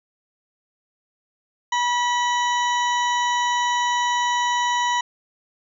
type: harmonic tone with a mistuned harmonic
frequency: 970 Hz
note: B5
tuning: 31 cents flat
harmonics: 1 / 2 / 3 / 4 / 6 / 7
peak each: -20 / -26 / -30 / -32 / -36 / -37 dBFS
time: 1.72-5.01 s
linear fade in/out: 5 ms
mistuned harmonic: 3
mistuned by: +51 cents
effects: none